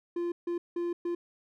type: tone bursts at uneven times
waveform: triangle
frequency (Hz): 346.1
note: F4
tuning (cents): -16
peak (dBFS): -27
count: 4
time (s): 0.16-0.32 / 0.47-0.58 / 0.76-0.93 / 1.05-1.15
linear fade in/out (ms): 5
effects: none